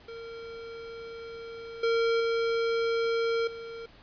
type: tone with level steps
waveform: square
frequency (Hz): 460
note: A#4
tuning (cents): -23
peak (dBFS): -40 / -24 / -26 / -39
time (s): 0.08-3.86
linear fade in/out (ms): 5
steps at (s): 1.83 / 2.2 / 3.47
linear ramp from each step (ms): 5
effects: pink hiss -55 dBFS RMS until 4.02 s + resampled to 11025 Hz

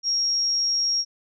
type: tone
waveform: sine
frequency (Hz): 5588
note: F8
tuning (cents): 0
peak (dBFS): -20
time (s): 0.03-1.05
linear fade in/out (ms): 50
effects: none

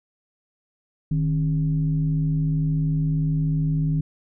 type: tone with frequency modulation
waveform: sine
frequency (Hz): 153.6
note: D#3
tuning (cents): -22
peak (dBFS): -19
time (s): 1.11-4.01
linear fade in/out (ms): 5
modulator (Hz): 117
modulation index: 0.51
effects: none

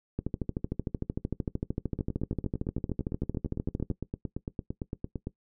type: two click trains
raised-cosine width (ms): 3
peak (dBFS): -20 / -17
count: 30 / 50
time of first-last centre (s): 1.99-5.271 / 0.19-3.902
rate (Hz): 8.84 / 13.2
effects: noise-tail reverb RT60 0.1 s tail -18 dB re dry

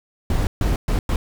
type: noise bursts at uneven times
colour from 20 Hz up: brown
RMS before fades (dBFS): -19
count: 4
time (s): 0.3-0.47 / 0.61-0.76 / 0.88-0.99 / 1.09-1.16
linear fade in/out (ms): 2
effects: none

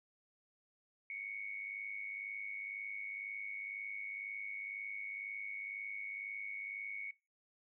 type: tone with amplitude modulation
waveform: sine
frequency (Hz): 2217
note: C#7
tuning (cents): 0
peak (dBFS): -38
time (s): 1.1-7.11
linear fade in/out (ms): 2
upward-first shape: sine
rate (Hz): 102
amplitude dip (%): 65
effects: noise-tail reverb RT60 0.3 s tail -23 dB re dry

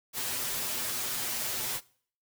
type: noise with comb filter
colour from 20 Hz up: white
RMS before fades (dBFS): -33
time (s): 0.13-1.81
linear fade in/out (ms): 50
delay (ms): 8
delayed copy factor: +0.95
effects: noise-tail reverb RT60 0.5 s tail -21 dB re dry

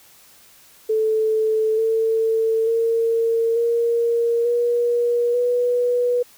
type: tone with pitch steps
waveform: sine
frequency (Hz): 437.6 / 447.3 / 457.2 / 467.4 / 477.8 / 488.4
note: A4 / A4 / A#4 / A#4 / A#4 / B4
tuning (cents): -9 / +28 / -34 / +5 / +43 / -19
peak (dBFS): -16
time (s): 0.89-6.23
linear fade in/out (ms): 10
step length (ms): 890
effects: white hiss -50 dBFS RMS until 6.37 s

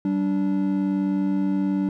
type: tone pair together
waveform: triangle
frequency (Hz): 192.29 / 291.2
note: G3 / D4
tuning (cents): -33 / -15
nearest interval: perfect fifth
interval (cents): 718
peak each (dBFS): -21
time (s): 0.05-1.89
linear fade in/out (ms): 2
effects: none

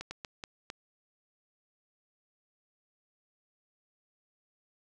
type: slowing click train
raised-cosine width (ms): 0.2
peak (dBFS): -22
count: 5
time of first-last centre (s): 0.01-0.701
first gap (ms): 100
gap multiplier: 1.38
effects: none

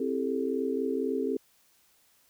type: chord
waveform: sine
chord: A minor seventh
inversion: first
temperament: just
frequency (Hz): 264 / 330 / 396 / 440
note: C4 / E4 / G4 / A4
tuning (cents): +16 / +2 / +18 / 0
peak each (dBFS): -31 / -37 / -32 / -32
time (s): 0-1.37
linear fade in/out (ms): 5
effects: white hiss -65 dBFS RMS until 2.29 s

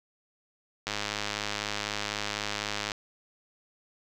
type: click train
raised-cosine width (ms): 0.2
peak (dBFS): -13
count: 214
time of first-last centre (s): 0.87-2.918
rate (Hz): 104
effects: none

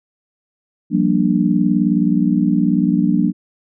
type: chord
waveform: sine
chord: G minor seventh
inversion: third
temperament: just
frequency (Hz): 176.4 / 196 / 235.2 / 294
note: F3 / G3 / Bb3 / D4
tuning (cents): +18 / 0 / +16 / +2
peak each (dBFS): -18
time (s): 0.9-3.33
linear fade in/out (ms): 50
effects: none

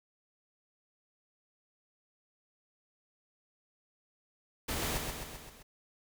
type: noise with echo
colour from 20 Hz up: pink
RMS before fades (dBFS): -35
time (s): 4.68-4.98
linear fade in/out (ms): 10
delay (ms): 130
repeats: 5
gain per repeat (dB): -4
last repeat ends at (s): 5.63
effects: none

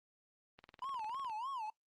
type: click train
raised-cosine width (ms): 0.3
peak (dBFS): -38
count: 15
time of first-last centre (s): 0.59-1.297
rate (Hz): 19.8
type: tone with vibrato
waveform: triangle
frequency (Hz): 971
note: B5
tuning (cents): -30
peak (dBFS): -37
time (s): 0.82-1.7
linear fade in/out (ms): 2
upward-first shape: sine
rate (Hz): 3.3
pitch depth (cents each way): 230
effects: noise-tail reverb RT60 0.1 s tail -24 dB re dry + Opus 32 kbps

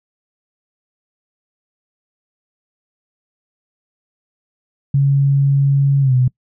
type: tone with pitch glide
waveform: sine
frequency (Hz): 139.1 to 126.82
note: C#3 to B2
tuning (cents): +6 to +46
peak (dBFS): -10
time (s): 4.94-6.28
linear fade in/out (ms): 5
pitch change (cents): -160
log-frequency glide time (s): 6.01-6.14
effects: noise-tail reverb RT60 0.1 s tail -24 dB re dry

